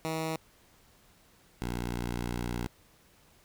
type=tone pair in turn; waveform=10% pulse; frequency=160 / 59.6 Hz; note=D#3 / A#1; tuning=+49 / +39 cents; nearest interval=octave + perfect fourth; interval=1710 cents; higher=first; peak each=-23 / -24 dBFS; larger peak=first; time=0.05-0.36 / 1.62-2.67 s; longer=second; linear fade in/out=0 ms; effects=pink hiss -62 dBFS RMS until 3.44 s